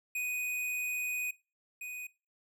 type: tone pair in turn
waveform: square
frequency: 2489 / 2489 Hz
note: D#7 / D#7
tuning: 0 / 0 cents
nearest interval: unison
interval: 0 cents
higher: neither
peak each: -33 / -40 dBFS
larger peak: first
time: 0.15-1.31 / 1.81-2.07 s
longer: first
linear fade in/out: 5 ms
effects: noise-tail reverb RT60 0.3 s tail -21 dB re dry